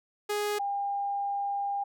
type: tone pair in turn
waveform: sawtooth / sine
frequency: 415.3 / 802.8 Hz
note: G#4 / G5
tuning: 0 / +41 cents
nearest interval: major seventh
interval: 1141 cents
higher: second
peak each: -24 / -28 dBFS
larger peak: first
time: 0.29-0.59 / 0.59-1.84 s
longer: second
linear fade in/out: 10 ms
effects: none